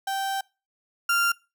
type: tone pair in turn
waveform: 35% pulse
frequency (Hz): 780 / 1389.8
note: G5 / F6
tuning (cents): -9 / -9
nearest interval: minor seventh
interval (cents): 1000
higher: second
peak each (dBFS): -24 / -18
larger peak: second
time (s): 0.07-0.41 / 1.09-1.32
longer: first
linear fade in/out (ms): 5
effects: noise-tail reverb RT60 0.3 s tail -25 dB re dry